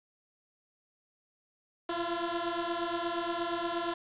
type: beating tone pair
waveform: 15% pulse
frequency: 337.5 / 346 Hz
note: E4 / F4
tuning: +41 / -16 cents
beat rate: 8.5 Hz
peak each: -28 dBFS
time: 1.89-3.94 s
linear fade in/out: 5 ms
effects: resampled to 8000 Hz + 8-bit